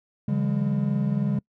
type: tone cluster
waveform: triangle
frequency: 141.4 / 164.9 / 182.7 / 202.8 Hz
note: C#3 / E3 / F#3 / G#3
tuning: +35 / +1 / -22 / -41 cents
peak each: -23 / -31 / -30 / -23 dBFS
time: 0.28-1.39 s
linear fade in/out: 5 ms
effects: noise-tail reverb RT60 0.1 s tail -26 dB re dry